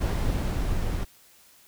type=noise with level ramp; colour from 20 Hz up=brown; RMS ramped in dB=-24 to -28 dBFS; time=0-1.05 s; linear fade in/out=20 ms; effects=white hiss -56 dBFS RMS until 1.67 s